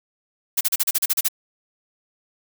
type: noise bursts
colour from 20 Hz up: blue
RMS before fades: -19 dBFS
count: 10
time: 0.57-1.285 s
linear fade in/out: 10 ms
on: 40 ms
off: 35 ms
effects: none